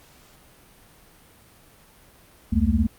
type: tone cluster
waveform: sine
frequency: 67.3 / 84.2 / 212.8 / 230.4 Hz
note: C2 / E2 / G#3 / A#3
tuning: +49 / +37 / +42 / -20 cents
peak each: -23 dBFS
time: 2.52-2.87 s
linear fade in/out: 10 ms
effects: pink hiss -53 dBFS RMS until 2.98 s + Opus 48 kbps